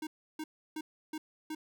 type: tone bursts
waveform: square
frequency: 311.1 Hz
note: D#4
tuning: in tune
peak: -37 dBFS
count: 5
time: 0.02-1.55 s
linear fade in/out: 5 ms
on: 50 ms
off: 320 ms
effects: none